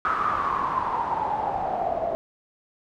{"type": "noise with low-pass filter sweep", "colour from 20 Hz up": "white", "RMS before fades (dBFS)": -26, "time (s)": [0.05, 2.15], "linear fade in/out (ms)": 0, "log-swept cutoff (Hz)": [1300, 650], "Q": 9.6, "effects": []}